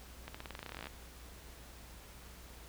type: accelerating click train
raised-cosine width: 0.3 ms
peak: -27 dBFS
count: 19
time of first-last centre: 0.28-0.87 s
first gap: 65 ms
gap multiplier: 0.91
effects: added 60 Hz sine -54 dBFS peak until 2.68 s + pink hiss -55 dBFS RMS until 2.68 s